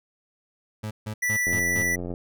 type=tone bursts; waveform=30% pulse; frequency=107.3 Hz; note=A2; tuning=43 cents flat; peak=-27 dBFS; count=5; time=0.83-1.83 s; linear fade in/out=10 ms; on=80 ms; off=150 ms
type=tone; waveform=square; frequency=1968 Hz; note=B6; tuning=7 cents flat; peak=-23 dBFS; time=1.22-1.96 s; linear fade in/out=10 ms
type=click train; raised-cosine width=2 ms; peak=-20 dBFS; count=60; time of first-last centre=1.47-2.139 s; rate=88.2 Hz
effects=none